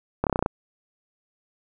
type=slowing click train; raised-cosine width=1 ms; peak=-8 dBFS; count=8; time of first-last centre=0.24-0.461 s; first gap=28 ms; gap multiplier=1.04; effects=none